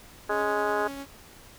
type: tone with tremolo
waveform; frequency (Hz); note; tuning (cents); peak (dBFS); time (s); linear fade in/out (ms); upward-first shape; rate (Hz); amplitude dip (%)
sawtooth; 277.2; C#4; 0; -31; 0.28-1.07; 50; triangle; 10; 25
type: harmonic tone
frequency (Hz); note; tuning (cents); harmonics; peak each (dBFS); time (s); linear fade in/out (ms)
208.1; G#3; +4; 2 / 3 / 4 / 5 / 6 / 7 / 8; -29 / -31 / -32 / -33 / -34 / -34 / -35; 0.29-0.88; 10
effects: pink hiss -50 dBFS RMS until 1.58 s